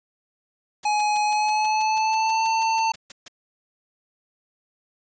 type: noise bursts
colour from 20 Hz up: white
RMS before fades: -38 dBFS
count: 16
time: 0.83-3.282 s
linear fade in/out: 5 ms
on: 22 ms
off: 140 ms
type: tone with pitch glide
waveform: square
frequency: 840 to 895.1 Hz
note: G#5 to A5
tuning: +19 to +29 cents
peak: -20 dBFS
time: 0.85-2.92 s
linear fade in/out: 5 ms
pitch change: +110 cents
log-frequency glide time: 1.24-2.46 s
effects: resampled to 16000 Hz